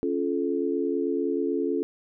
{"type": "chord", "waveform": "sine", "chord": "Db augmented", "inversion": "none", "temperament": "just", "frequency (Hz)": [277.2, 346.5, 433.1], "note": ["Db4", "F4", "A4"], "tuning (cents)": [0, -14, -27], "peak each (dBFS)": -28, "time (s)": [0.03, 1.83], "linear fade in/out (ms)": 0, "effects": []}